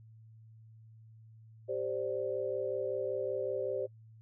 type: chord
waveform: sine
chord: G suspended fourth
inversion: none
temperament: just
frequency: 392 / 522.7 / 588 Hz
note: G4 / C5 / D5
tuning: 0 / -2 / +2 cents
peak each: -37 / -35 / -38 dBFS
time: 1.68-3.87 s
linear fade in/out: 20 ms
effects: noise-tail reverb RT60 0.1 s tail -24 dB re dry + added 111 Hz sine -53 dBFS peak until 4.21 s